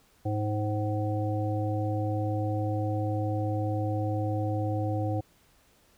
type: harmonic tone with a mistuned harmonic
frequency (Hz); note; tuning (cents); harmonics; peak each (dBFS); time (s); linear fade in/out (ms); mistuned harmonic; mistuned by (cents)
105.1; G#2; +21; 1 / 3 / 5 / 7; -28 / -33 / -35 / -36; 0.25-5.21; 10; 7; +40
effects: pink hiss -63 dBFS RMS until 5.97 s